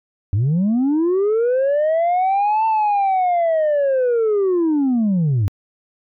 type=linear two-way sweep; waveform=sine; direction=up then down; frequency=90.9 to 895 to 90.9 Hz; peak=-12 dBFS; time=0.33-5.48 s; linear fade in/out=0 ms; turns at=2.66 s; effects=tanh soft clip ceiling -13 dBFS